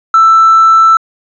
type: tone with hard clipping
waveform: sine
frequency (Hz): 1326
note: E6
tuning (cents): +10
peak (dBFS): -3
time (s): 0.14-0.97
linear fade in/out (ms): 2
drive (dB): 1
effects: resampled to 16000 Hz